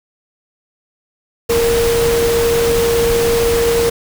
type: tone in noise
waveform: sine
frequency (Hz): 466.2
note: A#4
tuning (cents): 0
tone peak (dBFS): -12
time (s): 1.49-3.9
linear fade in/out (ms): 10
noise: pink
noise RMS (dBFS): -20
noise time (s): 1.49-3.9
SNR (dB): +5
effects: none